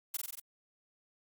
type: noise with echo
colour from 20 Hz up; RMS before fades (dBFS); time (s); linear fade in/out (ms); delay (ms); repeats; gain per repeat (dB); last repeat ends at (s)
blue; -35; 0.14-0.17; 5; 46; 5; -2; 0.4
effects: Opus 48 kbps